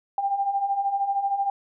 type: beating tone pair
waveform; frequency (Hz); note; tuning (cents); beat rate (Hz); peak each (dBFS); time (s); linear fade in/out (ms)
sine; 784 / 797; G5 / G5; 0 / +28; 13; -29 / -23; 0.18-1.5; 2
effects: none